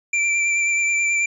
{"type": "tone with vibrato", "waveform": "square", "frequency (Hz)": 2349, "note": "D7", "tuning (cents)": 0, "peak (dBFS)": -18, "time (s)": [0.13, 1.26], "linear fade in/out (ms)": 5, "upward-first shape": "sine", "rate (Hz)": 9.3, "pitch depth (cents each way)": 18, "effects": ["resampled to 22050 Hz"]}